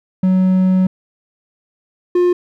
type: tone pair in turn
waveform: triangle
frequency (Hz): 186.3 / 355.4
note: F#3 / F4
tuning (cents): +12 / +30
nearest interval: major seventh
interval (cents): 1118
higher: second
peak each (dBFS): -8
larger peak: neither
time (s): 0.23-0.87 / 2.15-2.33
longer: first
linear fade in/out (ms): 5
effects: none